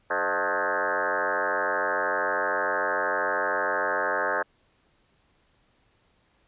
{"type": "tone with frequency modulation", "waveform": "sine", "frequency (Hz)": 1075, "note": "C6", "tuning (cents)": 47, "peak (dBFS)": -23, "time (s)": [0.1, 4.43], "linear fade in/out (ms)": 10, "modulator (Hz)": 93, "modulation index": 6.8, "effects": ["pink hiss -66 dBFS RMS until 6.47 s", "resampled to 8000 Hz"]}